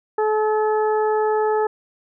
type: harmonic tone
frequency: 430 Hz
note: A4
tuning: 40 cents flat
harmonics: 1 / 2 / 3 / 4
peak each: -18 / -22 / -30 / -34 dBFS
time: 0.18-1.67 s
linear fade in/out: 5 ms
effects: none